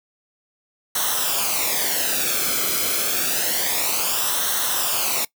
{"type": "noise with flanger", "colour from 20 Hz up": "white", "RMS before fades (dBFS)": -22, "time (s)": [0.95, 5.25], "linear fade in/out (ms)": 5, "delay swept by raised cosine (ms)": [0.41, 1.1], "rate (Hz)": 0.28, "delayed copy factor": -0.7, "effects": ["noise-tail reverb RT60 0.1 s tail -21 dB re dry"]}